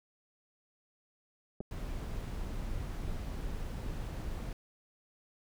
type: clicks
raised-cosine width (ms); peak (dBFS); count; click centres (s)
2; -26 / -32; 2; 1.605 / 1.61
type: noise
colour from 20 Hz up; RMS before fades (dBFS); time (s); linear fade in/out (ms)
brown; -38; 1.71-4.53; 2
effects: none